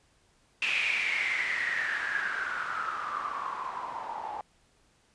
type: noise with low-pass filter sweep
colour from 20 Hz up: blue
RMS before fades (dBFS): -32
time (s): 0.62-4.41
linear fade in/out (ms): 2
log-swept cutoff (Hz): 2600 to 830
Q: 9.6
effects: pink hiss -66 dBFS RMS until 5.14 s + resampled to 22050 Hz